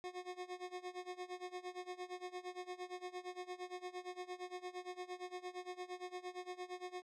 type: tone with tremolo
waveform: 25% pulse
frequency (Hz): 362.3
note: F#4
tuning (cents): -36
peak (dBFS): -38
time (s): 0.04-7.02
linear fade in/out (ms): 0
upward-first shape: sine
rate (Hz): 8.7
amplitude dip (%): 90
effects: low-pass 6000 Hz 12 dB/octave